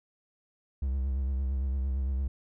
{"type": "tone with vibrato", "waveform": "triangle", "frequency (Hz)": 66.6, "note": "C2", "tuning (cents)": 31, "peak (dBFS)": -25, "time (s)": [0.82, 2.28], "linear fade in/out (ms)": 5, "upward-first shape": "triangle", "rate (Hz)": 8.8, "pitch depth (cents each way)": 84, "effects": []}